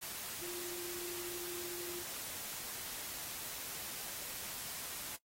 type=tone in noise; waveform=sine; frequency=351 Hz; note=F4; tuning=9 cents sharp; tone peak=-46 dBFS; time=0.41-2.03 s; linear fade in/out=20 ms; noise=white; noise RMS=-44 dBFS; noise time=0.01-5.17 s; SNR=-5 dB; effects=noise-tail reverb RT60 0.1 s tail -20 dB re dry + AAC 48 kbps